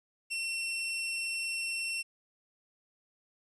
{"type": "tone", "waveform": "sawtooth", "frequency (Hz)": 2711, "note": "E7", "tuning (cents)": 48, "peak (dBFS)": -29, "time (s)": [0.3, 2.03], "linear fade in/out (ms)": 20, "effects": ["resampled to 24000 Hz", "11-bit"]}